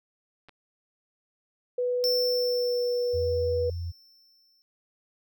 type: clicks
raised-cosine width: 0.3 ms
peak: -34 dBFS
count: 2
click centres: 0.486 / 0.493 s
type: tone with pitch glide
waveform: sine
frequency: 493.9 to 487.7 Hz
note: B4 to B4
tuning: 0 to -22 cents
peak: -24 dBFS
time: 1.78-3.7 s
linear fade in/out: 5 ms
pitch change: -22 cents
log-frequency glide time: 2.3-2.76 s
type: tone with exponential decay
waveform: square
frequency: 5370 Hz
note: E8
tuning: 31 cents sharp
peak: -24 dBFS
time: 2.04-4.62 s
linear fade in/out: 0 ms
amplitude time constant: 560 ms
type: tone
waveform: sine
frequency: 85.9 Hz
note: F2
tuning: 28 cents flat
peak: -30 dBFS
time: 3.13-3.92 s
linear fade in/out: 20 ms
effects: none